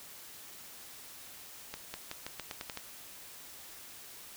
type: accelerating click train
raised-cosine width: 0.2 ms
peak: -21 dBFS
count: 9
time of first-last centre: 1.74-2.774 s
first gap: 200 ms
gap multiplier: 0.87
effects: white hiss -50 dBFS RMS until 4.36 s